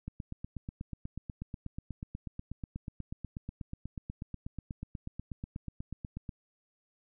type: click train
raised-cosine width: 5 ms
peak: -26 dBFS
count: 52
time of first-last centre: 0.08-6.292 s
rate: 8.21 Hz
effects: none